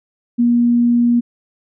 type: tone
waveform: sine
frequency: 238.7 Hz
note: A#3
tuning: 41 cents sharp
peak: -10 dBFS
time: 0.38-1.21 s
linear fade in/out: 20 ms
effects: none